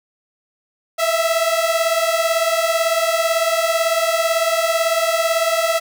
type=beating tone pair; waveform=sawtooth; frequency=651 / 669 Hz; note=E5 / E5; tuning=-22 / +25 cents; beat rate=18 Hz; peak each=-15 dBFS; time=0.98-5.8 s; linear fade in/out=20 ms; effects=none